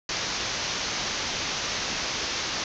white low-pass noise, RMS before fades -30 dBFS, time 0.09-2.64 s, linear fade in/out 2 ms, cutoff 6500 Hz, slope 96 dB/octave, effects none

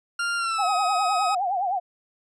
40% pulse tone with pitch glide, 1396.9 to 1266.2 Hz, F6 to D#6, 0 to +30 cents, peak -23 dBFS, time 0.19-1.35 s, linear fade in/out 5 ms, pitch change -170 cents, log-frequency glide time 0.37-0.7 s
sine tone with vibrato, 756 Hz, F#5, 37 cents sharp, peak -22 dBFS, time 0.58-1.8 s, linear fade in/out 20 ms, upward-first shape triangle, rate 9.7 Hz, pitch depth 160 cents each way
effects resampled to 22050 Hz

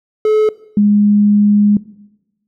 triangle / sine tone pair in turn, 430.2 / 206.5 Hz, A4 / G#3, -39 / -10 cents, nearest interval octave + minor second, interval 1271 cents, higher first, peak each -7 dBFS, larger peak neither, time 0.25-0.49 / 0.77-1.77 s, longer second, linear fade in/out 2 ms, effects noise-tail reverb RT60 1.0 s tail -19 dB re dry

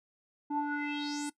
square tone with low-pass filter sweep, 292 Hz, D4, 10 cents flat, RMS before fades -34 dBFS, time 0.5-1.3 s, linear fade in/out 10 ms, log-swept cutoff 690 to 9600 Hz, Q 5.4, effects noise-tail reverb RT60 0.1 s tail -19 dB re dry

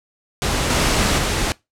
pink noise with level steps, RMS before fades -20 / -17 / -20 dBFS, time 0.42-1.52 s, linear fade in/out 0 ms, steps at 0.7 / 1.18 s, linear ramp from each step 2 ms, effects noise-tail reverb RT60 0.2 s tail -22 dB re dry + low-pass 9000 Hz 12 dB/octave

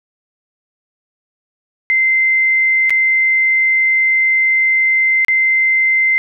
sine tone with dropouts, 2077 Hz, C7, 13 cents flat, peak -10 dBFS, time 1.9-6.18 s, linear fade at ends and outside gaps 0 ms, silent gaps 2.896-2.905 / 5.248-5.283 s, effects none

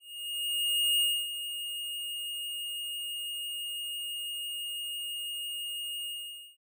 square tone with ADSR envelope, 2851 Hz, F7, 35 cents sharp, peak -24 dBFS, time 0-6.57 s, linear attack 1000 ms, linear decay 270 ms, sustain -11 dB, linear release 510 ms, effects none

